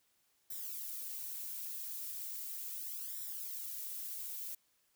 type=noise with flanger; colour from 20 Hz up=violet; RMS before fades=-43 dBFS; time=0.5-4.55 s; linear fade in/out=5 ms; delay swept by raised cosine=0.54 to 4.34 ms; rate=0.37 Hz; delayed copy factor=+1; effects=white hiss -75 dBFS RMS until 4.95 s